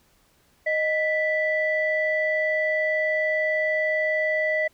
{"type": "tone pair together", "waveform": "sine", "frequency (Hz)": [622.2, 1975.5], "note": ["D#5", "B6"], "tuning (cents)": [0, 0], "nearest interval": "octave + minor sixth", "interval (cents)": 2000, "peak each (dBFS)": -23, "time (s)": [0.66, 4.68], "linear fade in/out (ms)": 10, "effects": ["tanh soft clip ceiling -13 dBFS", "pink hiss -62 dBFS RMS until 4.73 s"]}